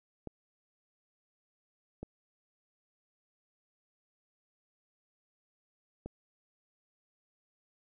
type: clicks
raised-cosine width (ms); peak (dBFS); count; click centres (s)
2; -27; 3; 0.273 / 2.03 / 6.06
effects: none